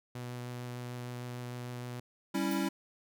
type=tone with vibrato; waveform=sawtooth; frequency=122.8 Hz; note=B2; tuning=9 cents flat; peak=-35 dBFS; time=0.15-2 s; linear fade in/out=5 ms; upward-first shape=triangle; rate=6.6 Hz; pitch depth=10 cents each way
type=chord; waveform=square; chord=C# diminished; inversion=second; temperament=equal; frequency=196 / 277.2 / 329.6 Hz; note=G3 / C#4 / E4; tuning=0 / 0 / 0 cents; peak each=-35 dBFS; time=2.34-2.69 s; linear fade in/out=10 ms
type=noise with exponential decay; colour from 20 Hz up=violet; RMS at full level=-39 dBFS; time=2.51-2.63 s; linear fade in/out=5 ms; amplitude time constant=26 ms
effects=none